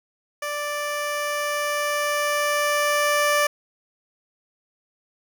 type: tone with level ramp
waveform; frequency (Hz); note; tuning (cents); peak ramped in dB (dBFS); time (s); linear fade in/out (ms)
15% pulse; 587.3; D5; 0; -20 to -11; 0.42-3.47; 5
effects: none